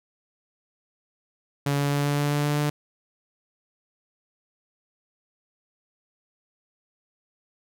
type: tone with pitch steps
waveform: sawtooth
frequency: 141.9 / 142.72 / 143.55 / 144.38 / 145.22 / 146.06 / 146.9 / 147.76 Hz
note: C#3 / D3 / D3 / D3 / D3 / D3 / D3 / D3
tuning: +41 / -49 / -39 / -29 / -19 / -9 / +1 / +11 cents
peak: -18 dBFS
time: 1.66-2.7 s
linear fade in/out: 5 ms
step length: 130 ms
effects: none